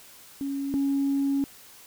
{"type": "tone pair in turn", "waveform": "sine", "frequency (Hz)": [277.2, 277.2], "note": ["C#4", "C#4"], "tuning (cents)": [0, 0], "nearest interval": "unison", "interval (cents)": 0, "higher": "neither", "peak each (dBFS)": [-27, -21], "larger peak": "second", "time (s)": [[0.41, 0.74], [0.74, 1.44]], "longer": "second", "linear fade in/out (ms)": 0, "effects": ["tanh soft clip ceiling -18 dBFS", "white hiss -50 dBFS RMS until 1.86 s"]}